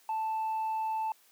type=tone with tanh clipping; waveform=sine; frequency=880 Hz; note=A5; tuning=in tune; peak=-30 dBFS; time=0.09-1.12 s; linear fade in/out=2 ms; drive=1 dB; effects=white hiss -63 dBFS RMS until 1.31 s + high-pass 300 Hz 12 dB/octave